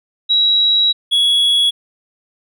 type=tone pair in turn; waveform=sine / triangle; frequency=3874 / 3357 Hz; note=B7 / G#7; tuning=-34 / +18 cents; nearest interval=major second; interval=248 cents; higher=first; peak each=-10 / -9 dBFS; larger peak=second; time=0.29-0.93 / 1.11-1.71 s; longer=first; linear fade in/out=20 ms; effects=none